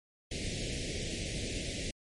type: band-stop noise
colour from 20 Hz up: pink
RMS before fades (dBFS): -36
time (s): 0.31-1.91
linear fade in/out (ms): 5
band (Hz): 620 to 2000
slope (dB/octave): 48
effects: low-pass 8000 Hz 12 dB/octave + MP3 48 kbps